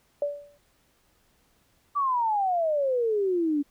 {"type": "tone with exponential decay", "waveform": "sine", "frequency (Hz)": 578, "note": "D5", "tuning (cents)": -28, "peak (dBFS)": -21, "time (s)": [0.22, 0.58], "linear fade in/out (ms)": 2, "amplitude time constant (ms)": 77}
{"type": "exponential sweep", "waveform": "sine", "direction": "down", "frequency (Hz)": [1174.7, 281], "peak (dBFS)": -22, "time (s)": [1.95, 3.63], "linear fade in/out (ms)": 20}
{"effects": ["pink hiss -66 dBFS RMS until 3.7 s"]}